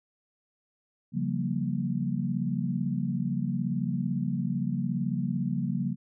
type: chord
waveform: sine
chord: G half-diminished seventh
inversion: second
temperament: equal with one note detuned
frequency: 138.59 / 174.61 / 192.3 / 233.1 Hz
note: Db3 / F3 / G3 / Bb3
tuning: 0 / 0 / -33 / 0 cents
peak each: -32 dBFS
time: 1.12-5.96 s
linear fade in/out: 50 ms
effects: none